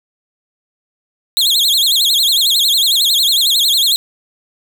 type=tone with vibrato; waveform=40% pulse; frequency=3703 Hz; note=A#7; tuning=12 cents flat; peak=-9 dBFS; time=1.37-3.96 s; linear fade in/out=0 ms; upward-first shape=sine; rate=11 Hz; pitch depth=240 cents each way; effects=none